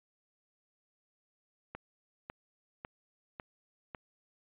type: click train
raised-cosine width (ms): 0.5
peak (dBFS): -26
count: 5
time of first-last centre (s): 1.75-3.948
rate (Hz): 1.82
effects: resampled to 8000 Hz